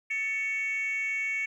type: tone with frequency modulation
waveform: sine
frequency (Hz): 2228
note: C#7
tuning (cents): +8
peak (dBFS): -26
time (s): 0.1-1.46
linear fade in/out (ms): 10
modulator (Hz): 469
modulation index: 0.46
effects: tanh soft clip ceiling -25 dBFS + 11-bit